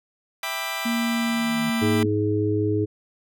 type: chord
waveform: 15% pulse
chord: E minor seventh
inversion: none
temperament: just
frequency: 659.3 / 791.1 / 988.9 / 1186.7 Hz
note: E5 / G5 / B5 / D6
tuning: 0 / +16 / +2 / +18 cents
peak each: -27 dBFS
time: 0.43-2.03 s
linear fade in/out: 2 ms
type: tone with pitch glide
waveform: sine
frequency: 233.1 to 229 Hz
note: A#3 to A#3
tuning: 0 to -31 cents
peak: -22 dBFS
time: 0.85-2.06 s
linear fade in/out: 10 ms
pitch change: -31 cents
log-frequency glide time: 1.07-1.92 s
type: tone with exponential growth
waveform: sine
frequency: 160.4 Hz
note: E3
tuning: 47 cents flat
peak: -29 dBFS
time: 0.87-1.7 s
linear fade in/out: 5 ms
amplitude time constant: 180 ms
type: harmonic tone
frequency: 104.9 Hz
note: G#2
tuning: 18 cents sharp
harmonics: 1 / 3 / 4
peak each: -24 / -24 / -24 dBFS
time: 1.81-2.86 s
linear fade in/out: 20 ms
effects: none